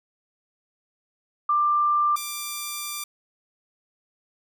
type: tone pair in turn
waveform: sine / 5% pulse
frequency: 1186 / 1181.9 Hz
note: D6 / D6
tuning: +17 / +11 cents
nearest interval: unison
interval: 6 cents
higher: first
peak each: -18 dBFS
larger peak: neither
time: 1.49-2.16 / 2.16-3.04 s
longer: second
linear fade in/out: 5 ms
effects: none